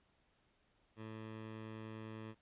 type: tone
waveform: 15% pulse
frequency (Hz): 110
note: A2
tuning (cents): 0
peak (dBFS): -40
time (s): 0.96-2.35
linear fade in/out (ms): 50
effects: pink hiss -75 dBFS RMS until 2.41 s + resampled to 8000 Hz